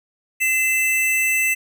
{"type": "tone pair together", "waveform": "square", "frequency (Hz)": [2046, 2650], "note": ["C7", "E7"], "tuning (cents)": [-39, 9], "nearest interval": "major third", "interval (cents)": 448, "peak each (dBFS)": [-22, -19], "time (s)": [0.4, 1.55], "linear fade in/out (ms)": 20, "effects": []}